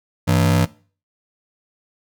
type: ring-modulated tone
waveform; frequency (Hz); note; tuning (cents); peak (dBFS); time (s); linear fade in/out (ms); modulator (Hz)
35% pulse; 129.7; C3; -15; -9; 0.27-0.66; 20; 32.8
effects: noise-tail reverb RT60 0.4 s tail -20 dB re dry